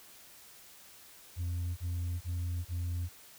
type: tone bursts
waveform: sine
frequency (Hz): 87.2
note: F2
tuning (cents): -2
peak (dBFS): -29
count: 4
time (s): 1.36-3.093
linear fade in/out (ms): 50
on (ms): 410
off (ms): 31
effects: tanh soft clip ceiling -31 dBFS + white hiss -55 dBFS RMS until 3.38 s